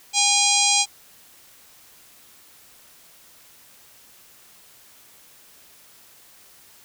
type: harmonic tone with a mistuned harmonic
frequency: 812 Hz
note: G#5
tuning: 39 cents flat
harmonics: 1 / 3 / 4 / 5 / 6 / 7 / 8 / 9 / 10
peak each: -25 / -25 / -25 / -25 / -25 / -25 / -25 / -25 / -25 dBFS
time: 0.13-0.86 s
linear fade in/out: 50 ms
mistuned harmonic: 9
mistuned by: +17 cents
effects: white hiss -51 dBFS RMS until 6.84 s